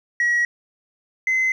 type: tone pair in turn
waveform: sine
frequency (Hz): 1913 / 2052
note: A#6 / C7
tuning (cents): +44 / -34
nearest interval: minor second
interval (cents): 122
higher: second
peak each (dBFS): -14 / -15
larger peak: first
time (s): 0.2-0.45 / 1.27-1.52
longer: neither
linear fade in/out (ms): 2
effects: tanh soft clip ceiling -15 dBFS + 9-bit